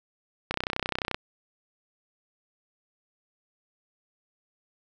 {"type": "click train", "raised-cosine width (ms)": 0.3, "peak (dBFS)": -11, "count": 21, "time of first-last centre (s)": [0.51, 1.145], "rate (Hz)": 31.5, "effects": []}